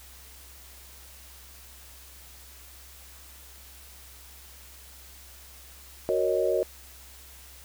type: chord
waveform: sine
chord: D# minor seventh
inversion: first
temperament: equal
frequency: 370 / 466.2 / 554.4 / 622.3 Hz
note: F#4 / A#4 / C#5 / D#5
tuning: 0 / 0 / 0 / 0 cents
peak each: -28 dBFS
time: 6.09-6.63 s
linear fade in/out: 0 ms
effects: added 65 Hz sine -51 dBFS peak until 7.64 s + white hiss -50 dBFS RMS until 7.64 s